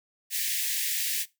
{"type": "high-pass noise", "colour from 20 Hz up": "white", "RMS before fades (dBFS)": -29, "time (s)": [0.3, 1.26], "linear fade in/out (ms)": 50, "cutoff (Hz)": 1700, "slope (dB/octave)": 96, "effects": ["noise-tail reverb RT60 0.2 s tail -18 dB re dry"]}